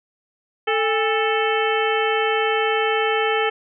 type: harmonic tone with a mistuned harmonic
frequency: 440 Hz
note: A4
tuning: in tune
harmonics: 1 / 2 / 3 / 4 / 5 / 6 / 7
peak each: -21 / -24 / -26 / -27 / -28 / -29 / -29 dBFS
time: 0.67-3.5 s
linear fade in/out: 10 ms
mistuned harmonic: 2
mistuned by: -130 cents
effects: none